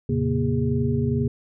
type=tone cluster; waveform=sine; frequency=83.6 / 113.8 / 136 / 236.9 / 408.3 Hz; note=E2 / A#2 / C#3 / A#3 / G#4; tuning=+25 / -41 / -33 / +28 / -29 cents; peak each=-29 / -27 / -24 / -25 / -28 dBFS; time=0.09-1.28 s; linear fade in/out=5 ms; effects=none